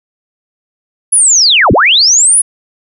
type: linear two-way sweep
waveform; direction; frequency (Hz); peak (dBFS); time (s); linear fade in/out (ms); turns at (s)
sine; down then up; 10490 to 45.24 to 10490; -4; 1.12-2.42; 10; 1.72
effects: none